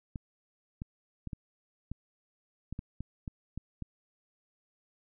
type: clicks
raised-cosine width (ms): 5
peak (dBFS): -25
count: 11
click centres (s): 0.158 / 0.819 / 1.273 / 1.332 / 1.916 / 2.726 / 2.791 / 3.006 / 3.278 / 3.576 / 3.823
effects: none